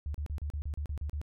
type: tone bursts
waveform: sine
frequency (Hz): 73.42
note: D2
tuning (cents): 0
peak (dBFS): -32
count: 10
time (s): 0.06-1.215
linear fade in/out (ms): 0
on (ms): 84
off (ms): 35
effects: none